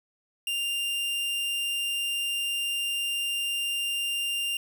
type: tone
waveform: 45% pulse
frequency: 2794 Hz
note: F7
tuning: in tune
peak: -27 dBFS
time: 0.47-4.57 s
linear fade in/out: 2 ms
effects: 11-bit